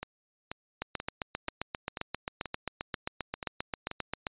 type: two click trains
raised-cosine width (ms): 0.3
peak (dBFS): -20 / -16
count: 9 / 27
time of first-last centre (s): 0.03-3.913 / 0.82-4.268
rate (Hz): 2.06 / 7.54
effects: resampled to 8000 Hz